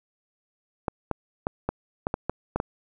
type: clicks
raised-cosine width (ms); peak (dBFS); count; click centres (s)
1; -11; 9; 0.882 / 1.113 / 1.469 / 1.69 / 2.069 / 2.141 / 2.296 / 2.56 / 2.601
effects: none